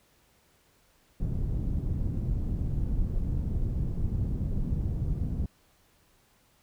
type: low-pass noise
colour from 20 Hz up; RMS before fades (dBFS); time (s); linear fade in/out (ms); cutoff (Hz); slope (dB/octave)
pink; -29; 1.2-5.46; 2; 160; 12
effects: pink hiss -65 dBFS RMS until 6.62 s